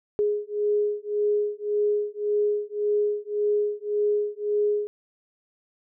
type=beating tone pair; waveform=sine; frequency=415.3 / 417.1 Hz; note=G#4 / G#4; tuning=0 / +7 cents; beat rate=1.8 Hz; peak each=-25 dBFS; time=0.19-4.87 s; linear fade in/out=0 ms; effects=none